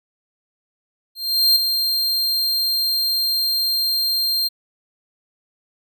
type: tone with ADSR envelope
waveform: 45% pulse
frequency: 4186 Hz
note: C8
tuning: in tune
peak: -10 dBFS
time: 1.15-4.49 s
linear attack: 410 ms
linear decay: 6 ms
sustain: -7 dB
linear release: 21 ms
effects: none